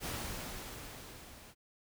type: noise with level ramp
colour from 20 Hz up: pink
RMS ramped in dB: -38 to -55 dBFS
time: 0-1.55 s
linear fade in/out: 50 ms
effects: none